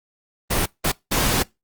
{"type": "noise bursts at uneven times", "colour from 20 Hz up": "pink", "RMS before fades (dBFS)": -20, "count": 3, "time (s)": [[0.5, 0.66], [0.84, 0.92], [1.11, 1.43]], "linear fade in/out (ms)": 10, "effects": ["noise-tail reverb RT60 0.2 s tail -23 dB re dry", "Opus 24 kbps"]}